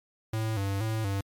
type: tone with vibrato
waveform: square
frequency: 104.3 Hz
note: G#2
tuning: 8 cents sharp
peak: -28 dBFS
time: 0.33-1.21 s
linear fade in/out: 5 ms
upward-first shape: square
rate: 2.1 Hz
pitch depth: 100 cents each way
effects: MP3 96 kbps